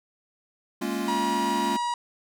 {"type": "chord", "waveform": "square", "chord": "Bb minor seventh", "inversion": "third", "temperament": "equal", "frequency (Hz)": [207.7, 233.1, 277.2, 349.2], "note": ["Ab3", "Bb3", "Db4", "F4"], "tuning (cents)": [0, 0, 0, 0], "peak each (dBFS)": -33, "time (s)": [0.81, 1.77], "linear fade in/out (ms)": 10}
{"type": "harmonic tone", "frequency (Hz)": 960, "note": "B5", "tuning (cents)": -49, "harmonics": [1, 2, 3, 4, 5, 6, 7, 8, 9, 10], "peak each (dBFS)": [-25, -41, -42, -41, -44, -50, -49, -49, -52, -52], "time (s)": [1.08, 1.94], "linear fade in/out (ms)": 2}
{"effects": []}